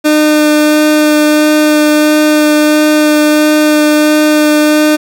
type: tone with vibrato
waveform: 30% pulse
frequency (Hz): 302.8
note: D#4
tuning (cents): -47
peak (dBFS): -3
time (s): 0.04-4.97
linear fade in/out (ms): 20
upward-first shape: sine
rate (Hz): 1.5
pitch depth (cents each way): 9
effects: none